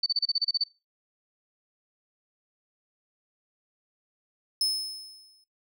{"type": "tone bursts", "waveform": "sine", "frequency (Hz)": 4542, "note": "C#8", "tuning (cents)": 41, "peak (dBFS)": -22, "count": 10, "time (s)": [0.03, 0.638], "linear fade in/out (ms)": 5, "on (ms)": 32, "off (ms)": 32}
{"type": "tone with exponential decay", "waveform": "40% pulse", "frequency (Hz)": 5200, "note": "E8", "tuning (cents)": -24, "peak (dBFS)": -21, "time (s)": [4.61, 5.44], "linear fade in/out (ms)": 2, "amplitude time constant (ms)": 180}
{"effects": ["noise-tail reverb RT60 0.3 s tail -25 dB re dry"]}